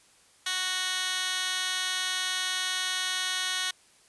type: tone with high-pass filter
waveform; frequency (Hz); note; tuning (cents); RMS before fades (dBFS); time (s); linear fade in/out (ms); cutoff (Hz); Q
15% pulse; 370; F#4; 0; -30; 0.46-3.71; 5; 2400; 1.8
effects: white hiss -60 dBFS RMS until 4.08 s + resampled to 24000 Hz